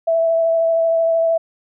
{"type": "tone with vibrato", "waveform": "sine", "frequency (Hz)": 659.3, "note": "E5", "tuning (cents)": 0, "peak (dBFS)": -13, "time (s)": [0.07, 1.38], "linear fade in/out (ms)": 10, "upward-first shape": "triangle", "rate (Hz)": 13, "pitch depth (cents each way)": 15, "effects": []}